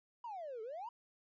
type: exponential two-way sweep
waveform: triangle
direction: down then up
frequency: 987.8 to 424.4 to 987.8 Hz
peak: -39 dBFS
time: 0.24-0.89 s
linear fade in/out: 5 ms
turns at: 0.62 s
effects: tanh soft clip ceiling -39 dBFS + resampled to 16000 Hz